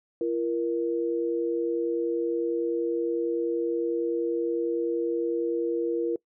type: tone pair together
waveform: sine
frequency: 340 / 470.7 Hz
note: F4 / A#4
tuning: -46 / +17 cents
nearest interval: tritone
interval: 563 cents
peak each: -27 dBFS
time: 0.21-6.16 s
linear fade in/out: 2 ms
effects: noise-tail reverb RT60 0.1 s tail -23 dB re dry